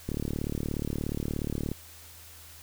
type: click train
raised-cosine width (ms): 3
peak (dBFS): -18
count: 61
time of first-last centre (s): 0.09-1.716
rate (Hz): 36.9
effects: added 82 Hz sine -53 dBFS peak until 2.62 s + white hiss -50 dBFS RMS until 2.62 s